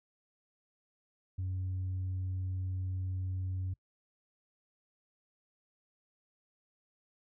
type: tone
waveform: sine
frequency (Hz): 93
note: F#2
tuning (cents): +9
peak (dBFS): -31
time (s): 1.38-3.74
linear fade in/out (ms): 10
effects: noise-tail reverb RT60 0.1 s tail -25 dB re dry + tanh soft clip ceiling -31 dBFS